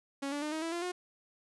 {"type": "tone with pitch steps", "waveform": "sawtooth", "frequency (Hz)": [277.2, 289.5, 302.3, 315.7, 329.6, 344.2, 359.5], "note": ["C#4", "D4", "D#4", "D#4", "E4", "F4", "F#4"], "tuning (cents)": [0, -25, -50, 25, 0, -25, -50], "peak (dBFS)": -30, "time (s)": [0.22, 0.92], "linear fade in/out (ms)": 10, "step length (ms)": 100, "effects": ["resampled to 24000 Hz"]}